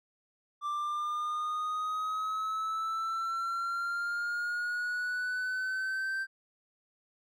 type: exponential sweep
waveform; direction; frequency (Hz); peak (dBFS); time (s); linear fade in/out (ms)
triangle; up; 1174.7 to 1568; -29; 0.61-6.27; 50
effects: none